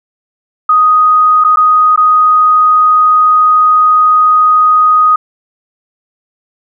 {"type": "tone with dropouts", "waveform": "sine", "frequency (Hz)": 1247, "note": "D#6", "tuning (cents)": 3, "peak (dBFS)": -4, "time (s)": [0.69, 5.16], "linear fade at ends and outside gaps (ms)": 5, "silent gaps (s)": [[1.44, 1.446], [1.56, 1.57], [1.961, 1.975]], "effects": []}